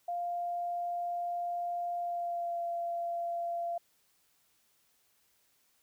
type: tone with pitch glide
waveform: sine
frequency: 698.5 to 686.9 Hz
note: F5 to F5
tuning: 0 to -29 cents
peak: -32 dBFS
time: 0.08-3.78 s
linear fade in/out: 5 ms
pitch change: -29 cents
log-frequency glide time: 1.97-2.61 s
effects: white hiss -71 dBFS RMS until 5.82 s